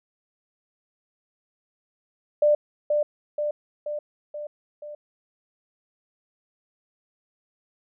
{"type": "tone with echo", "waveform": "sine", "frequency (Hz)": 594, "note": "D5", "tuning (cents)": 20, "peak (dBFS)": -15, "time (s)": [2.42, 2.55], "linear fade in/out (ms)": 5, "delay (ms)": 480, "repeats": 5, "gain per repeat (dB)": -4, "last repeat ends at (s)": 4.95, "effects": []}